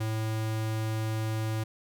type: tone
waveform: square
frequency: 110 Hz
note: A2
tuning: in tune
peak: -29 dBFS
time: 0-1.64 s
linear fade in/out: 10 ms
effects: none